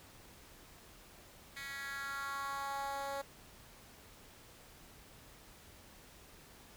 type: tone with high-pass filter sweep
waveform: 10% pulse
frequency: 277.2 Hz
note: C#4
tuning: in tune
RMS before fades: -41 dBFS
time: 1.56-3.22 s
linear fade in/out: 10 ms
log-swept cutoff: 2200 to 590 Hz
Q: 3.2
effects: pink hiss -58 dBFS RMS until 6.76 s